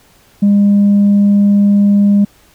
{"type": "tone", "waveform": "sine", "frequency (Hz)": 202.6, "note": "G#3", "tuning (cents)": -43, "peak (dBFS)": -4, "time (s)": [0.42, 2.25], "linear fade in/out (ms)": 10, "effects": ["tanh soft clip ceiling -4 dBFS", "pink hiss -48 dBFS RMS until 2.54 s"]}